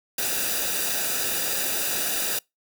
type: noise with comb filter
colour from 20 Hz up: white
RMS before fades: -26 dBFS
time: 0.18-2.39 s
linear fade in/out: 5 ms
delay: 0.93 ms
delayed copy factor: -0.7
effects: noise-tail reverb RT60 0.2 s tail -26 dB re dry